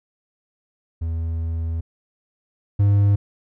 triangle tone pair in turn, 82 / 101.12 Hz, E2 / G#2, -9 / -46 cents, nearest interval major third, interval 363 cents, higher second, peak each -20 / -11 dBFS, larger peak second, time 1.01-1.81 / 2.79-3.16 s, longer first, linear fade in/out 10 ms, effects none

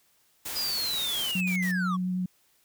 white noise, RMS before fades -35 dBFS, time 0.45-1.32 s, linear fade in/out 10 ms
triangle linear sweep, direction down, 5010 to 1071 Hz, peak -27 dBFS, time 0.55-1.97 s, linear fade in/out 20 ms
white noise bursts, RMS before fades -41 dBFS, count 4, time 1.16-1.718 s, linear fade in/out 10 ms, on 99 ms, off 54 ms
sine tone with vibrato, 182.8 Hz, F#3, 21 cents flat, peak -26 dBFS, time 1.35-2.26 s, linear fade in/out 5 ms, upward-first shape sine, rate 9.9 Hz, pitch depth 11 cents each way
effects white hiss -66 dBFS RMS until 2.64 s

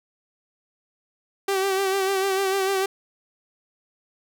sawtooth tone with vibrato, 386.9 Hz, G4, 23 cents flat, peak -17 dBFS, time 1.48-2.86 s, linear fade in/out 5 ms, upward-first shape sine, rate 6.7 Hz, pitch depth 40 cents each way, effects none

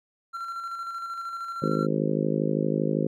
triangle tone with tremolo, 1363 Hz, F6, 43 cents flat, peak -28 dBFS, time 0.33-1.87 s, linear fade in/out 20 ms, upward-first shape square, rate 13 Hz, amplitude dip 35%
harmonic tone, 52.6 Hz, G#1, 23 cents sharp, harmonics 3 / 4 / 5 / 6 / 7 / 8 / 9 / 10, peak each -28 / -29 / -30 / -31 / -31 / -32 / -33 / -33 dBFS, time 1.62-3.07 s, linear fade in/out 5 ms
effects MP3 96 kbps

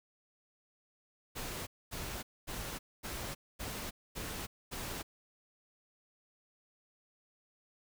pink noise bursts, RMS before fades -41 dBFS, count 7, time 1.35-5.03 s, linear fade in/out 20 ms, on 320 ms, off 240 ms, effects none

